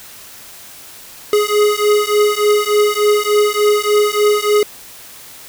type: beating tone pair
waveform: square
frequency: 416.1 / 419.5 Hz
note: G#4 / G#4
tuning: +3 / +17 cents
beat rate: 3.4 Hz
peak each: -15 dBFS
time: 1.33-4.63 s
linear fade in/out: 2 ms
effects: white hiss -37 dBFS RMS until 5.48 s